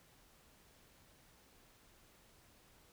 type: silence
effects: pink hiss -66 dBFS RMS until 2.92 s